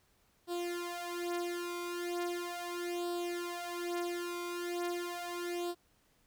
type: tone with flanger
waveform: sawtooth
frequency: 349.2 Hz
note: F4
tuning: in tune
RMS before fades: -38 dBFS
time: 0.47-5.75 s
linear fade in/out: 50 ms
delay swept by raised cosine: 0.23 to 3.73 ms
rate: 0.38 Hz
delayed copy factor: +0.85
effects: pink hiss -71 dBFS RMS until 6.26 s